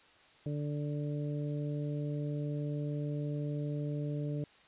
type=harmonic tone; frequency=146.83 Hz; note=D3; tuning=in tune; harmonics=1 / 2 / 3 / 4; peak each=-34 / -40 / -44 / -46 dBFS; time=0.46-4.44 s; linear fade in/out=2 ms; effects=white hiss -61 dBFS RMS until 4.67 s + resampled to 8000 Hz

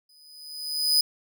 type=tone with exponential growth; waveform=40% pulse; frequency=4988 Hz; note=D#8; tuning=3 cents sharp; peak=-15 dBFS; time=0.09-1.01 s; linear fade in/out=5 ms; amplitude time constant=200 ms; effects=none

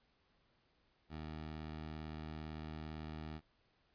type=tone; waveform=15% pulse; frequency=77.8 Hz; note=D#2; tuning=in tune; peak=-38 dBFS; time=1.09-3.41 s; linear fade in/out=50 ms; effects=pink hiss -75 dBFS RMS until 3.94 s + resampled to 11025 Hz

